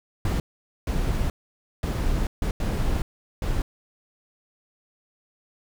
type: noise bursts at uneven times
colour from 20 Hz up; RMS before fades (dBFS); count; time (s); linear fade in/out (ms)
brown; -24; 6; 0.25-0.4 / 0.87-1.3 / 1.83-2.27 / 2.42-2.51 / 2.6-3.02 / 3.42-3.62; 2
effects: none